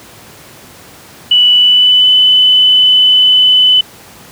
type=tone with pitch glide; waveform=sine; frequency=2960 to 3010 Hz; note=F#7 to F#7; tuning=0 to +29 cents; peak=-4 dBFS; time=1.31-3.81 s; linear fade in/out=5 ms; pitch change=+29 cents; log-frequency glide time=1.53-2.09 s; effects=pink hiss -36 dBFS RMS until 4.31 s + high-pass 100 Hz 12 dB/octave